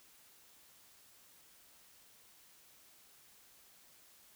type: silence
effects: white hiss -63 dBFS RMS until 4.35 s